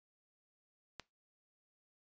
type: click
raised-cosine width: 0.2 ms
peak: -26 dBFS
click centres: 0.997 s
effects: noise-tail reverb RT60 0.2 s tail -21 dB re dry + resampled to 16000 Hz